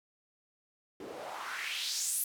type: noise with band-pass filter sweep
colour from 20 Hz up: white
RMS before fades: -37 dBFS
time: 1-2.24 s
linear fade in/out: 2 ms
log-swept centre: 320 to 12000 Hz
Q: 2.7
effects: none